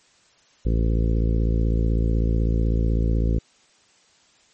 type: harmonic tone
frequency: 56 Hz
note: A1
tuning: 31 cents sharp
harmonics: 1 / 2 / 3 / 4 / 5 / 6 / 7 / 8 / 9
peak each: -19 / -25 / -29 / -31 / -33 / -35 / -36 / -37 / -38 dBFS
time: 0.65-3.39 s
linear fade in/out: 10 ms
effects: white hiss -58 dBFS RMS until 4.53 s + MP3 32 kbps